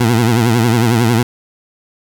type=tone with vibrato; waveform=20% pulse; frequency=116.4 Hz; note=A#2; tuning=2 cents flat; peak=-5 dBFS; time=0-1.23 s; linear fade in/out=5 ms; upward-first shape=triangle; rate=11 Hz; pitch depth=130 cents each way; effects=7-bit